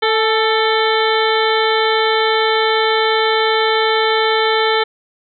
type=harmonic tone with a mistuned harmonic; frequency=442.9 Hz; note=A4; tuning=11 cents sharp; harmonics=1 / 2 / 3 / 4 / 5 / 7 / 8 / 9; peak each=-16 / -19 / -21 / -22 / -23 / -24 / -25 / -26 dBFS; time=0.02-4.84 s; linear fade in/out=10 ms; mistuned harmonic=2; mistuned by=-40 cents; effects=none